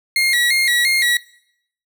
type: tone with vibrato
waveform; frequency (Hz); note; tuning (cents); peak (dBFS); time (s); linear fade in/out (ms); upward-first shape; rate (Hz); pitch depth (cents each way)
30% pulse; 2026; B6; +44; -11; 0.16-1.17; 2; square; 2.9; 87
effects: noise-tail reverb RT60 0.7 s tail -20 dB re dry